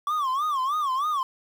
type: tone with vibrato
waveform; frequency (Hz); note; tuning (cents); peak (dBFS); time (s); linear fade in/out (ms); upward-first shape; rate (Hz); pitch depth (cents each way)
triangle; 1129; C#6; +31; -21; 0.07-1.23; 2; sine; 3.2; 170
effects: 8-bit